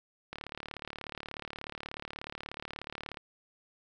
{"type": "click train", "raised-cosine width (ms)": 0.3, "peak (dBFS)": -23, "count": 105, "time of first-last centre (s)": [0.33, 3.172], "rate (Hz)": 36.6, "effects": []}